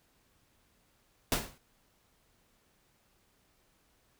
pink noise with exponential decay, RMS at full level -25 dBFS, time 1.32-1.58 s, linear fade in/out 1 ms, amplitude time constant 55 ms, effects pink hiss -70 dBFS RMS until 4.19 s

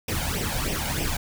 pink noise with flanger, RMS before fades -27 dBFS, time 0.08-1.17 s, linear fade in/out 5 ms, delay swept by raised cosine 0.35 to 1.35 ms, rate 3.2 Hz, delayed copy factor +0.7, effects none

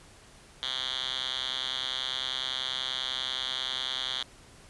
5% pulse tone with band-pass filter, 130.2 Hz, C3, 8 cents flat, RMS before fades -33 dBFS, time 0.63-4.23 s, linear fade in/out 0 ms, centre 3300 Hz, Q 6.1, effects pink hiss -54 dBFS RMS until 4.69 s + resampled to 24000 Hz

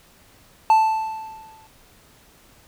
triangle tone with exponential decay, 880 Hz, A5, in tune, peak -8 dBFS, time 0.7-1.67 s, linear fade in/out 1 ms, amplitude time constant 210 ms, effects pink hiss -53 dBFS RMS until 2.67 s

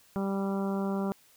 harmonic tone, 196 Hz, G3, in tune, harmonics 1 / 2 / 3 / 4 / 5 / 6 / 7, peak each -29 / -35 / -39 / -41 / -43 / -45 / -46 dBFS, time 0.16-1.12 s, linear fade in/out 0 ms, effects white hiss -61 dBFS RMS until 1.36 s

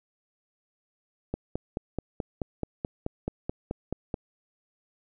click train, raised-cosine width 2 ms, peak -16 dBFS, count 14, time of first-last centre 1.34-4.142 s, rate 4.64 Hz, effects none

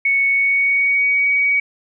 sine tone with pitch glide, 2217 to 2258 Hz, C#7 to C#7, 0 to +31 cents, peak -13 dBFS, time 0.05-1.6 s, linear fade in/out 5 ms, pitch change +31 cents, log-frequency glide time 0.27-1.26 s, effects none

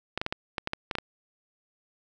clicks, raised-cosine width 0.3 ms, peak -13 dBFS, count 10, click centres 0.176 / 0.215 / 0.264 / 0.325 / 0.582 / 0.674 / 0.734 / 0.912 / 0.953 / 0.985 s, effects none

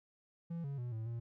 triangle tone with pitch steps, 168.3 / 139.7 / 122 / 111.3 / 117 Hz, E3 / C#3 / B2 / A2 / A#2, +36 / +14 / -21 / +20 / +7 cents, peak -36 dBFS, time 0.5-1.2 s, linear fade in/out 10 ms, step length 140 ms, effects none

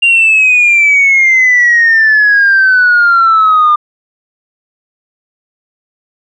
sine exponential sweep, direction down, 2794 to 1200 Hz, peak -3 dBFS, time 0.02-3.76 s, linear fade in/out 10 ms, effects tanh soft clip ceiling -1 dBFS

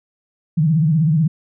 sine tone with vibrato, 157.3 Hz, D#3, 19 cents sharp, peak -12 dBFS, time 0.57-1.28 s, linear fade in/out 10 ms, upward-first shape sine, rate 16 Hz, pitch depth 140 cents each way, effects none

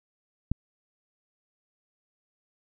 click, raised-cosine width 5 ms, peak -13 dBFS, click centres 0.516 s, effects none

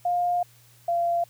sine tone pair in turn, 707 / 687.7 Hz, F5 / F5, +21 / -27 cents, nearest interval unison, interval 48 cents, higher first, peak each -21 dBFS, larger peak neither, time 0.05-0.43 / 0.88-1.24 s, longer first, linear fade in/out 5 ms, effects added 119 Hz sine -56 dBFS peak until 1.29 s + white hiss -57 dBFS RMS until 1.29 s

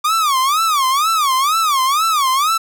45% pulse tone with vibrato, 1174 Hz, D6, 1 cent flat, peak -13 dBFS, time 0.04-2.58 s, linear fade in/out 10 ms, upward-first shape sine, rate 2.1 Hz, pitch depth 220 cents each way, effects none

